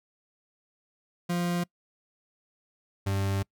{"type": "tone pair in turn", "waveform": "40% pulse", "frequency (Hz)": [174.61, 98], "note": ["F3", "G2"], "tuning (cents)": [0, 0], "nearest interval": "minor seventh", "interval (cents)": 1000, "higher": "first", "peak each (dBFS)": -25, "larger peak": "neither", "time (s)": [[1.29, 1.64], [3.06, 3.43]], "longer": "second", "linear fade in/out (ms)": 10, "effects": ["noise-tail reverb RT60 0.1 s tail -25 dB re dry"]}